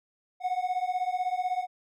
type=beating tone pair; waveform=triangle; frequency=725 / 741 Hz; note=F#5 / F#5; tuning=-35 / +2 cents; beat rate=16 Hz; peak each=-28 dBFS; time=0.4-1.67 s; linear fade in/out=50 ms; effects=none